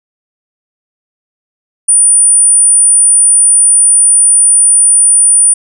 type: tone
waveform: sine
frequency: 9400 Hz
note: D9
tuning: 1 cent sharp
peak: -3 dBFS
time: 1.88-5.54 s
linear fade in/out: 10 ms
effects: none